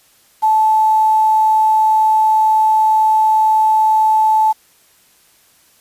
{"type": "tone with quantisation", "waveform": "sine", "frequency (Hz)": 871, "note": "A5", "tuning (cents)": -18, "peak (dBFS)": -9, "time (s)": [0.42, 4.53], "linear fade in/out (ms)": 20, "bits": 6, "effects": ["white hiss -52 dBFS RMS until 5.8 s", "resampled to 32000 Hz"]}